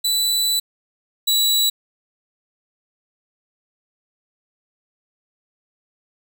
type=tone pair in turn; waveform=sawtooth; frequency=3971 / 3923 Hz; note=B7 / B7; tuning=+9 / -12 cents; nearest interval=unison; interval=21 cents; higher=first; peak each=-14 / -12 dBFS; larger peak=second; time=0.04-0.6 / 1.27-1.7 s; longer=first; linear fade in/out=10 ms; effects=none